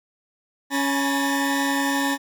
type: tone cluster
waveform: 40% pulse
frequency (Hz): 277.3 / 843 / 970 / 1790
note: C#4 / G#5 / B5 / A6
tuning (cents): +1 / +26 / -31 / +29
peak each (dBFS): -22 / -29 / -29 / -26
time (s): 0.7-2.18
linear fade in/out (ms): 50
effects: none